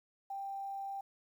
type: tone with quantisation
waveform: sine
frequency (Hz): 787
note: G5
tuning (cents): +7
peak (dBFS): -38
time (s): 0.3-1.01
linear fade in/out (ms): 5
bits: 11
effects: none